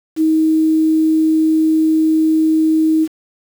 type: tone with quantisation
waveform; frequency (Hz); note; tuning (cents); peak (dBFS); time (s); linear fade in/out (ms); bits
sine; 316.4; D#4; +29; -10; 0.16-3.08; 50; 6
effects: none